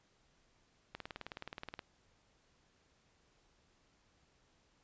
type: click train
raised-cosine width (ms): 0.3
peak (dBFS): -27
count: 17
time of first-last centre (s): 0.95-1.792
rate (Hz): 19
effects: pink hiss -72 dBFS RMS until 4.83 s + resampled to 16000 Hz